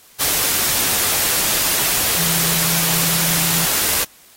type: tone in noise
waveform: sine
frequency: 166.4 Hz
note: E3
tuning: 17 cents sharp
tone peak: -26 dBFS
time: 2.17-3.66 s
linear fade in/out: 20 ms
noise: white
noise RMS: -18 dBFS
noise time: 0.19-4.05 s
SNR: -11 dB
effects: white hiss -48 dBFS RMS until 4.36 s + AAC 48 kbps